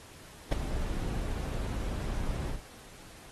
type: noise with ADSR envelope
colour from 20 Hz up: brown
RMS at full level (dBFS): -20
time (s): 0.51-2.62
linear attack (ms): 16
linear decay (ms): 4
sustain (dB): -13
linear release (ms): 140
effects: pink hiss -52 dBFS RMS until 3.31 s + AAC 32 kbps